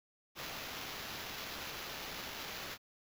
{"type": "noise with sample-and-hold", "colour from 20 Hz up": "white", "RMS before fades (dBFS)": -44, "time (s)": [0.35, 2.78], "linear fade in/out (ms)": 50, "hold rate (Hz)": 8820, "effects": []}